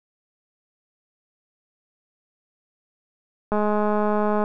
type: click train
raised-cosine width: 1 ms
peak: -10 dBFS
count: 194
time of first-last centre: 3.52-4.439 s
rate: 210 Hz
effects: none